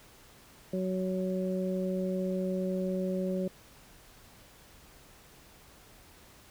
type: harmonic tone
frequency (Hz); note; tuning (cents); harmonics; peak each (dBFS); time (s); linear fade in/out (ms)
186.1; F#3; +10; 1 / 2 / 3; -31 / -35 / -35; 0.73-3.48; 5
effects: pink hiss -56 dBFS RMS until 6.5 s